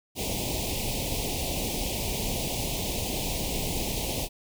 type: band-stop noise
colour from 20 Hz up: pink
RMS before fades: -30 dBFS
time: 0.15-4.29 s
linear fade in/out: 50 ms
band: 880 to 2300 Hz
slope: 48 dB/octave
effects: none